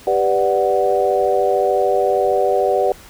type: chord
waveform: sine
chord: G major seventh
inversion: none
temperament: equal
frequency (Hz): 392 / 493.9 / 587.3 / 740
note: G4 / B4 / D5 / F#5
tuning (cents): 0 / 0 / 0 / 0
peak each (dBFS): -19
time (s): 0.07-2.92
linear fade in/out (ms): 2
effects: pink hiss -42 dBFS RMS until 3.09 s